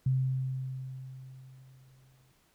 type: tone with exponential decay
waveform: sine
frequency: 130.81 Hz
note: C3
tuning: in tune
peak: -23 dBFS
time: 0.06-2.32 s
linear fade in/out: 5 ms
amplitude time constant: 490 ms
effects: pink hiss -68 dBFS RMS until 2.54 s